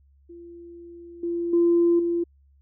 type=tone with level steps; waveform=sine; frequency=342.5 Hz; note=F4; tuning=34 cents flat; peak=-40 / -24 / -15 / -21 dBFS; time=0.29-2.24 s; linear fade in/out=10 ms; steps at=1.23 / 1.53 / 1.99 s; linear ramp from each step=5 ms; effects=tanh soft clip ceiling -11 dBFS + added 69 Hz sine -55 dBFS peak until 2.61 s